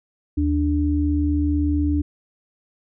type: tone pair together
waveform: sine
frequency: 77.78 / 293.7 Hz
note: D#2 / D4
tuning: 0 / 0 cents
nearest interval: octave + major seventh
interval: 2300 cents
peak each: -20 dBFS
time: 0.37-2.02 s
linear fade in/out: 10 ms
effects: none